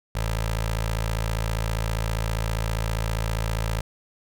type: tone with notch filter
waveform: 15% pulse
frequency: 55 Hz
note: A1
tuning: in tune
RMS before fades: -26 dBFS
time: 0.15-3.81 s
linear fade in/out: 5 ms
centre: 240 Hz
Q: 0.66
effects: none